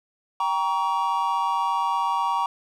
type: chord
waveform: triangle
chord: G diminished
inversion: none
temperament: just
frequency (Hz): 784 / 940.8 / 1128.9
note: G5 / Bb5 / Db6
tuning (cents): 0 / +16 / +31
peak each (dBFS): -27 / -22 / -24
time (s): 0.4-2.46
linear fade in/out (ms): 2
effects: none